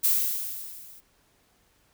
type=noise with level ramp; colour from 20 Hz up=violet; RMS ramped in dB=-20 to -50 dBFS; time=0.03-1.01 s; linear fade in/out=20 ms; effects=pink hiss -65 dBFS RMS until 1.93 s